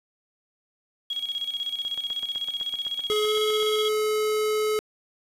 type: tone with tremolo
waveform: sine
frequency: 3302 Hz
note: G#7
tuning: 11 cents flat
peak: -25 dBFS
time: 1.1-3.89 s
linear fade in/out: 5 ms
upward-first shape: square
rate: 16 Hz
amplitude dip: 65%
type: click train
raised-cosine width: 0.5 ms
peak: -28 dBFS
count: 15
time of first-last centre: 1.85-3.629 s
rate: 7.87 Hz
type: tone with pitch glide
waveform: square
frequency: 424.3 to 428.5 Hz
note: G#4 to A4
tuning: +37 to -46 cents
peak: -23 dBFS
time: 3.1-4.79 s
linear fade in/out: 0 ms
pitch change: +17 cents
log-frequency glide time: 3.22-3.33 s
effects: resampled to 32000 Hz + 8-bit